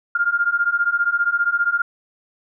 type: beating tone pair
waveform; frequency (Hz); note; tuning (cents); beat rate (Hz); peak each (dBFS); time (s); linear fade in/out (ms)
sine; 1396.9 / 1411.9; F6 / F6; 0 / +18; 15; -20 / -19; 0.15-1.82; 5
effects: none